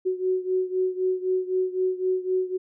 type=beating tone pair; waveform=sine; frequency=370 / 373.9 Hz; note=F#4 / F#4; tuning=0 / +18 cents; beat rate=3.9 Hz; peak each=-24 / -27 dBFS; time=0.05-2.58 s; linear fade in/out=20 ms; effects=none